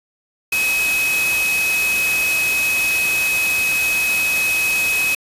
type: tone in noise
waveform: sine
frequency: 2545 Hz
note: D#7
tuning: 39 cents sharp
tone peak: -16 dBFS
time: 0.52-5.15 s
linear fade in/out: 5 ms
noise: white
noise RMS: -24 dBFS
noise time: 0.52-5.15 s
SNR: +5 dB
effects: resampled to 32000 Hz